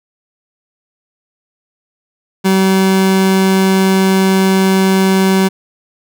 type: tone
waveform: 30% pulse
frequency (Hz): 190.8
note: G3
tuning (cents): -47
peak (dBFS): -6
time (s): 2.44-5.49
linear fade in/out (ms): 20
effects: none